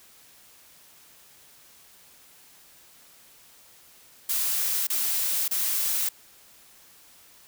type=noise bursts; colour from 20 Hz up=blue; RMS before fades=-26 dBFS; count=3; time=4.29-6.09 s; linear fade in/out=5 ms; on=580 ms; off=30 ms; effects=white hiss -54 dBFS RMS until 7.47 s